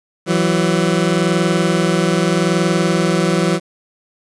20% pulse tone pair together, 166.5 / 187.3 Hz, E3 / F#3, +18 / +21 cents, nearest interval major second, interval 203 cents, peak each -11 / -12 dBFS, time 0.26-3.6 s, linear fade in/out 50 ms, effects resampled to 22050 Hz + 7-bit

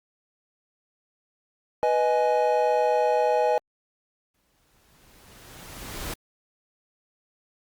triangle chord, G# minor, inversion first, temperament equal with one note detuned, 493.9 / 622.3 / 836.9 Hz, B4 / D#5 / G#5, 0 / 0 / +13 cents, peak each -22 dBFS, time 1.83-3.58 s, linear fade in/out 0 ms
pink noise with exponential growth, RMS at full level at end -32 dBFS, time 4.34-6.14 s, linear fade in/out 5 ms, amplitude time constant 390 ms
effects Opus 48 kbps

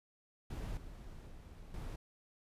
brown noise with level steps, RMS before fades -41 / -50 / -52 / -43 dBFS, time 0.5-1.96 s, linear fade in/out 5 ms, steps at 0.77 / 1.27 / 1.74 s, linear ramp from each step 2 ms, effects resampled to 32000 Hz

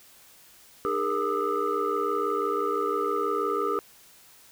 sine tone cluster, 304.2 / 406.1 / 465.3 / 1209 / 1295 Hz, D#4 / G#4 / A#4 / D6 / E6, -39 / -39 / -3 / +50 / -31 cents, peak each -35 / -28 / -30 / -29 / -31 dBFS, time 0.85-3.79 s, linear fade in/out 0 ms, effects tanh soft clip ceiling -16 dBFS + white hiss -54 dBFS RMS until 4.51 s

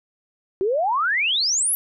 sine exponential sweep, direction up, 364.5 to 11840 Hz, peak -18 dBFS, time 0.61-1.75 s, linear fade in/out 0 ms, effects none

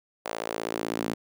sawtooth tone with high-pass filter sweep, 56 Hz, A1, 31 cents sharp, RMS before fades -32 dBFS, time 0.25-1.14 s, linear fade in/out 5 ms, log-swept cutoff 610 to 240 Hz, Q 1.7, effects none

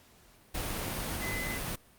sine tone in noise, 2027 Hz, B6, 45 cents sharp, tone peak -36 dBFS, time 1.21-1.58 s, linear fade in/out 10 ms, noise pink, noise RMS -35 dBFS, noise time 0.54-1.76 s, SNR -4 dB, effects pink hiss -60 dBFS RMS until 1.98 s + Opus 48 kbps

